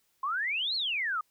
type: exponential two-way sweep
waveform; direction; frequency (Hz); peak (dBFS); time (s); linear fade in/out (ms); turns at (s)
sine; up then down; 1036 to 4399 to 1201; -28; 0.23-1.21; 5; 0.75
effects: white hiss -72 dBFS RMS until 1.3 s